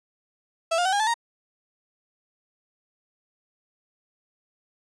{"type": "tone with pitch steps", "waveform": "35% pulse", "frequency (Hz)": [660, 707.4, 758.1, 812.6, 870.9, 933.4], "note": ["E5", "F5", "F#5", "G#5", "A5", "A#5"], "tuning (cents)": [2, 22, 42, -38, -18, 2], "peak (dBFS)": -19, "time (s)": [0.71, 1.142], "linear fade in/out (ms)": 10, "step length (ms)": 72, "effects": ["resampled to 22050 Hz"]}